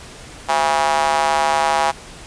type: tone with high-pass filter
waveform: square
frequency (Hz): 74.5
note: D2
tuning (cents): +25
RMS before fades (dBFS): -17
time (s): 0.48-1.92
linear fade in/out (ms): 20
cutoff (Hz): 820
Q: 3.7
effects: pink hiss -38 dBFS RMS until 2.26 s + resampled to 22050 Hz